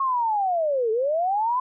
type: linear two-way sweep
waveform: sine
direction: down then up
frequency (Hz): 1099 to 427.7 to 1029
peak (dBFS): -20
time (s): 0-1.6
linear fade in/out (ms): 5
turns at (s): 0.91
effects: none